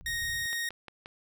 pink low-pass noise, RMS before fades -46 dBFS, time 0.01-0.46 s, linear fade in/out 0 ms, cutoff 150 Hz, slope 48 dB/octave
sawtooth tone, 1864.7 Hz, A#6, in tune, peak -27 dBFS, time 0.06-0.69 s, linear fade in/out 2 ms
click train, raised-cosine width 0.3 ms, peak -27 dBFS, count 4, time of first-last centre 0.53-1.059 s, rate 5.67 Hz
effects none

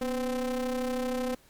square ring-modulated tone, 130.81 Hz, C3, in tune, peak -26 dBFS, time 0.01-1.35 s, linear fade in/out 5 ms, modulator 376 Hz, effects pink hiss -60 dBFS RMS until 1.49 s + MP3 96 kbps

